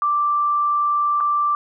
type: tone with dropouts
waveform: sine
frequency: 1174.7 Hz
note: D6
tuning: in tune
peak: -16 dBFS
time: 0.02-1.55 s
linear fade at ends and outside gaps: 1 ms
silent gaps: 1.204-1.208 s
effects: none